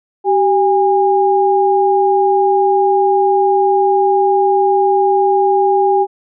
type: tone pair together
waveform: sine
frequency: 386.5 / 814.2 Hz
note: G4 / G#5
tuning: -24 / -35 cents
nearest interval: octave + minor second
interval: 1289 cents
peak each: -12 dBFS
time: 0.24-6.07 s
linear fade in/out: 50 ms
effects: none